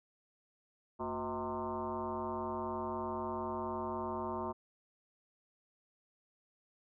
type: tone with frequency modulation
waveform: sine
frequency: 638 Hz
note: D#5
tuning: 43 cents sharp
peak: -35 dBFS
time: 0.99-4.53 s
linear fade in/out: 20 ms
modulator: 137 Hz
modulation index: 3.4
effects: none